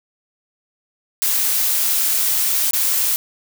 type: noise with dropouts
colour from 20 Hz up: blue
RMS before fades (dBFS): -18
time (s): 1.22-3.16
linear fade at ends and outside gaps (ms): 0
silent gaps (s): 2.709-2.733
effects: none